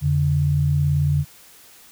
sine tone pair together, 86 / 144.4 Hz, F2 / D3, -26 / -29 cents, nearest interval major sixth, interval 897 cents, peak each -22 / -17 dBFS, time 0.01-1.25 s, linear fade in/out 50 ms, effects white hiss -48 dBFS RMS until 1.91 s

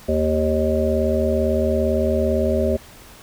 harmonic tone, 77.78 Hz, D#2, in tune, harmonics 1 / 3 / 5 / 7 / 8, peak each -23 / -23 / -23 / -23 / -23 dBFS, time 0.08-2.77 s, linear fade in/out 10 ms, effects pink hiss -44 dBFS RMS until 3.22 s

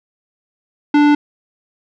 sine tone with tanh clipping, 293.7 Hz, D4, in tune, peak -10 dBFS, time 0.94-1.15 s, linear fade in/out 5 ms, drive 18 dB, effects none

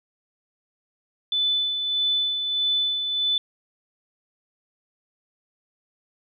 sine tone with tremolo, 3500 Hz, A7, 10 cents flat, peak -19 dBFS, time 1.32-3.38 s, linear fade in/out 2 ms, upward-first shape sine, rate 1.6 Hz, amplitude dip 45%, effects none

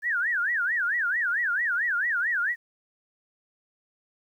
sine tone with vibrato, 1648 Hz, G#6, 14 cents flat, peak -23 dBFS, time 0.02-2.56 s, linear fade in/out 50 ms, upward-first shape sine, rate 4.5 Hz, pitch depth 290 cents each way, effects 10-bit

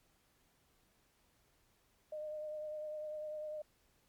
sine tone with vibrato, 610 Hz, D#5, 34 cents flat, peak -40 dBFS, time 2.12-3.62 s, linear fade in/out 5 ms, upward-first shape triangle, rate 10 Hz, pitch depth 25 cents each way, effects pink hiss -73 dBFS RMS until 4.08 s + MP3 96 kbps

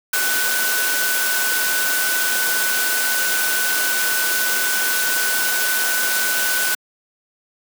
sine tone in noise, 1499 Hz, F#6, 22 cents sharp, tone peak -21 dBFS, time 0.13-6.75 s, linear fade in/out 5 ms, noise white, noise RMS -21 dBFS, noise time 0.13-6.75 s, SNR -3 dB, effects high-pass 300 Hz 12 dB/octave

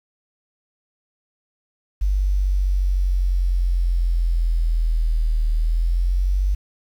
sine linear two-way sweep, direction down then up, 49 to 38.89 to 49 Hz, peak -16 dBFS, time 2.01-6.55 s, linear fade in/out 10 ms, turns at 5.5 s, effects 8-bit

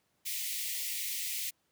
white high-pass noise, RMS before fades -36 dBFS, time 0.25-1.51 s, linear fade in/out 20 ms, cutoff 1900 Hz, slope 96 dB/octave, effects pink hiss -75 dBFS RMS until 1.71 s + high-pass 100 Hz 12 dB/octave

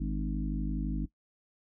harmonic tone with a mistuned harmonic, 51.91 Hz, G#1, in tune, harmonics 1 / 3 / 4 / 5 / 6, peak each -32 / -37 / -38 / -39 / -40 dBFS, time 0-1.06 s, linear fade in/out 10 ms, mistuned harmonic 6, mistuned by -34 cents, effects noise-tail reverb RT60 0.1 s tail -17 dB re dry

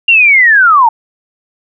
sine linear sweep, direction down, 2814 to 860 Hz, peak -3 dBFS, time 0.08-0.89 s, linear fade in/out 5 ms, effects none

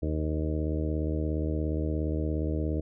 harmonic tone with a mistuned harmonic, 77.1 Hz, D#2, 15 cents flat, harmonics 1 / 2 / 3 / 4 / 5 / 6 / 7 / 8, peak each -29 / -35 / -40 / -33 / -40 / -38 / -42 / -42 dBFS, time 0.02-2.81 s, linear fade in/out 10 ms, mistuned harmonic 8, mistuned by +21 cents, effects none

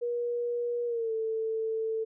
sine tone with pitch glide, 478.9 to 444.3 Hz, A#4 to A4, +47 to +17 cents, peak -28 dBFS, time 0.01-2.05 s, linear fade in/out 20 ms, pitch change -130 cents, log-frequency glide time 0.86-1.12 s, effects none

